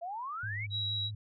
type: exponential sweep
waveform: sine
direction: up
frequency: 659.3 to 2349 Hz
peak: -36 dBFS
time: 0.01-0.67 s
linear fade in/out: 20 ms
type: tone with vibrato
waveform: sine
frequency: 103.83 Hz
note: G#2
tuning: in tune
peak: -37 dBFS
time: 0.43-1.15 s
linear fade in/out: 5 ms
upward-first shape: sine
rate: 6.4 Hz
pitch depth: 46 cents each way
type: tone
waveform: sine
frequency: 3873 Hz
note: B7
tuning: 35 cents flat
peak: -32 dBFS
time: 0.7-1.11 s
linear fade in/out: 50 ms
effects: none